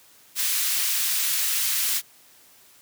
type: high-pass noise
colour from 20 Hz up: white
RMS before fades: -24 dBFS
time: 0.35-2.02 s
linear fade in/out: 50 ms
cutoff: 1900 Hz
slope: 12 dB/octave
effects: white hiss -54 dBFS RMS until 2.81 s + high-pass 80 Hz 12 dB/octave